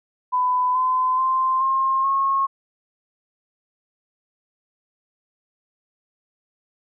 sine tone with pitch steps, 1001 / 1022 / 1043.5 / 1065.4 / 1087.8 Hz, B5 / C6 / C6 / C6 / C#6, +23 / -41 / -5 / +31 / -33 cents, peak -17 dBFS, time 0.32-2.47 s, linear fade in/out 20 ms, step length 430 ms, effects none

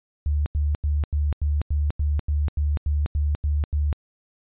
sine tone bursts, 73.7 Hz, D2, 7 cents sharp, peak -19 dBFS, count 13, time 0.26-3.928 s, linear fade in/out 0 ms, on 200 ms, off 89 ms, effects resampled to 8000 Hz

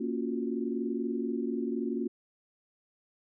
sine chord, Gb major seventh, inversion first, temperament equal, 233.1 / 277.2 / 349.2 / 370 Hz, Bb3 / Db4 / F4 / Gb4, 0 / 0 / 0 / 0 cents, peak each -33 / -35 / -36 / -37 dBFS, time 0-2.08 s, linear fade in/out 10 ms, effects none

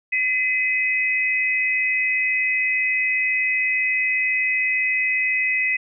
sine tone pair together, 2027 / 2535 Hz, B6 / D#7, +45 / +32 cents, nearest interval major third, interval 387 cents, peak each -21 dBFS, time 0.12-5.77 s, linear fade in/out 10 ms, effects none

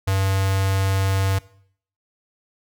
square tone with notch filter, 96.6 Hz, G2, 25 cents flat, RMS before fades -20 dBFS, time 0.07-1.39 s, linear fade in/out 10 ms, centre 230 Hz, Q 0.7, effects noise-tail reverb RT60 0.6 s tail -20 dB re dry

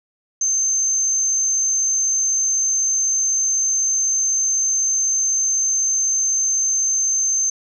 sine tone, 6272 Hz, G8, in tune, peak -16 dBFS, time 0.41-7.5 s, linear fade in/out 5 ms, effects none

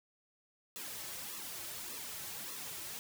white noise with flanger, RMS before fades -44 dBFS, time 0.76-2.99 s, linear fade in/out 0 ms, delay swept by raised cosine 1.3 to 4.3 ms, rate 1.7 Hz, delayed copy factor -0.8, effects none

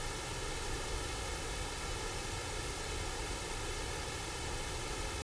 pink noise with comb filter, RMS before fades -39 dBFS, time 0-5.22 s, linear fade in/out 0 ms, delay 2.3 ms, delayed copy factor +0.65, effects resampled to 22050 Hz

